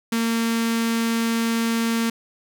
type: tone with notch filter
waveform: sawtooth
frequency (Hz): 228.9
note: A#3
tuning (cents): -31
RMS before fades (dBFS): -22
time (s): 0.12-2.1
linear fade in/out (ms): 5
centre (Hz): 620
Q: 0.88
effects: none